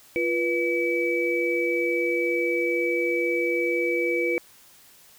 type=tone cluster; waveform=sine; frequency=345.9 / 488.1 / 2292 Hz; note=F4 / B4 / D7; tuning=-17 / -20 / -43 cents; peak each=-26 dBFS; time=0.16-4.38 s; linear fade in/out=0 ms; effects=white hiss -53 dBFS RMS until 5.18 s